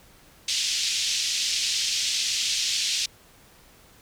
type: band-pass noise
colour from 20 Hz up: white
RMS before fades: -26 dBFS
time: 0.48-3.06 s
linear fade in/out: 5 ms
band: 2700 to 6200 Hz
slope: 24 dB/octave
effects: pink hiss -54 dBFS RMS until 4.01 s